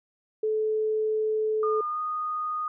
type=tone; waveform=sine; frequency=433.4 Hz; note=A4; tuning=26 cents flat; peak=-23 dBFS; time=0.43-1.81 s; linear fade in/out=5 ms
type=tone with pitch glide; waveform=sine; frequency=1216 to 1235.8 Hz; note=D#6 to D#6; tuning=-40 to -12 cents; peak=-27 dBFS; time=1.63-2.68 s; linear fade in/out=2 ms; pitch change=+28 cents; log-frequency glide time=1.88-2 s
effects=none